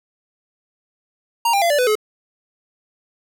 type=tone with pitch steps; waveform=square; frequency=932.3 / 797.7 / 682.5 / 583.9 / 499.6 / 427.5 Hz; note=A#5 / G5 / F5 / D5 / B4 / A4; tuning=0 / +30 / -40 / -10 / +20 / -50 cents; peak=-15 dBFS; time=1.45-1.954 s; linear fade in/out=5 ms; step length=84 ms; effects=none